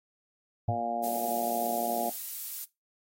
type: harmonic tone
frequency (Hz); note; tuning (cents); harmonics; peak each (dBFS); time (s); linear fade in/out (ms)
117.5; A#2; +14; 2 / 3 / 4 / 5 / 6 / 7; -38 / -43 / -43 / -37 / -31 / -38; 0.68-2.1; 10
type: tone with exponential decay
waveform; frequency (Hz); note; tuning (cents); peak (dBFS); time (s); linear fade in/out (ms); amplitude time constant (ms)
sine; 107.5; A2; -40; -23; 0.68-0.83; 5; 31
type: noise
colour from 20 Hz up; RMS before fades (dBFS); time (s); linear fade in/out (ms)
violet; -36; 1.03-2.65; 10
effects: noise-tail reverb RT60 0.2 s tail -19 dB re dry + AAC 48 kbps